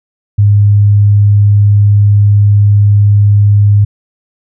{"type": "tone", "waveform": "sine", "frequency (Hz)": 102.6, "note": "G#2", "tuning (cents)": -21, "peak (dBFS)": -3, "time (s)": [0.38, 3.85], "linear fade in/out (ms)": 10, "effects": []}